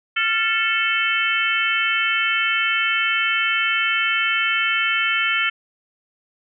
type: harmonic tone with a mistuned harmonic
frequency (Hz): 440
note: A4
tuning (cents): 0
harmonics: 3 / 4 / 5 / 6 / 7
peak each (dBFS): -23 / -25 / -23 / -24 / -25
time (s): 0.16-5.5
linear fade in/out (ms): 10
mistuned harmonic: 3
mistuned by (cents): +77
effects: none